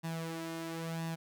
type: tone with flanger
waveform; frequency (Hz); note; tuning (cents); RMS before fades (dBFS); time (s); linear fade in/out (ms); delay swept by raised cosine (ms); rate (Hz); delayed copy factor
sawtooth; 164.2; E3; -6; -39; 0.03-1.16; 20; 1.1 to 3.3; 0.98; +0.6
effects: none